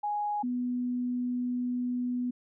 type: tone pair in turn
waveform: sine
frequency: 830.6 / 246.9 Hz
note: G#5 / B3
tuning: 0 / 0 cents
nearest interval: octave + major sixth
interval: 2100 cents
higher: first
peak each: -28 dBFS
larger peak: neither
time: 0.03-0.43 / 0.43-2.31 s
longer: second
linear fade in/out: 10 ms
effects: none